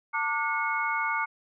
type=tone cluster; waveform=sine; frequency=899 / 1176 / 1444 / 2185 Hz; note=A5 / D6 / F#6 / C#7; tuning=+37 / +2 / -43 / -26 cents; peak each=-31 dBFS; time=0.13-1.26 s; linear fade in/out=20 ms; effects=none